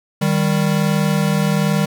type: tone pair together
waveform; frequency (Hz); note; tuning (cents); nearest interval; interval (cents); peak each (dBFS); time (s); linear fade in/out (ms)
square; 155.56 / 196.67; D#3 / G3; 0 / +6; major third; 406; -18; 0.21-1.86; 10
effects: 8-bit